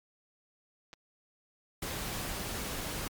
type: clicks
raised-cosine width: 0.2 ms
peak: -31 dBFS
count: 2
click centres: 0.931 / 0.937 s
type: noise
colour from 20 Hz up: pink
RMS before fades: -37 dBFS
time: 1.82-3.08 s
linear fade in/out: 5 ms
effects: MP3 96 kbps